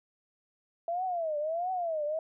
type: tone with vibrato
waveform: sine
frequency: 665 Hz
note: E5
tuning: 15 cents sharp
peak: -29 dBFS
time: 0.88-2.19 s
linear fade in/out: 2 ms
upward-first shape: triangle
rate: 1.5 Hz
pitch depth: 230 cents each way
effects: none